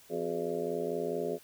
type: harmonic tone with a mistuned harmonic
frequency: 84.5 Hz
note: E2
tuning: 43 cents sharp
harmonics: 2 / 3 / 4 / 5 / 6 / 7 / 8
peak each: -43 / -41 / -38 / -34 / -41 / -39 / -42 dBFS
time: 0.09-1.39 s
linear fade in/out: 50 ms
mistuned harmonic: 4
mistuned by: +120 cents
effects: white hiss -58 dBFS RMS until 1.43 s